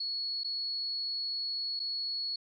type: tone with dropouts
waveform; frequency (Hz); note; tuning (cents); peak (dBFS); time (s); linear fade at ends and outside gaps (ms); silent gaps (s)
sine; 4368; C#8; -26; -32; 0-2.36; 5; 0.435-0.444 / 1.794-1.799
effects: none